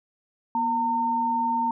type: tone pair together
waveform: sine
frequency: 241.3 / 911 Hz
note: B3 / A#5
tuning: -40 / -40 cents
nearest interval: octave + major seventh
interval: 2300 cents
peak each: -30 / -22 dBFS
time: 0.55-1.71 s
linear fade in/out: 2 ms
effects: none